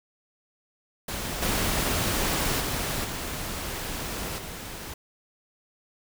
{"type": "noise with level steps", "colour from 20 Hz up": "pink", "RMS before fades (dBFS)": [-32, -26, -29, -33, -38], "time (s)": [1.08, 4.94], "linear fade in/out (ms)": 5, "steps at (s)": [1.42, 2.6, 3.04, 4.38], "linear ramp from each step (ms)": 5, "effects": []}